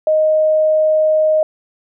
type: tone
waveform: sine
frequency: 622.3 Hz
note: D#5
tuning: in tune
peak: -10 dBFS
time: 0.07-1.43 s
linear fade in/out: 2 ms
effects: none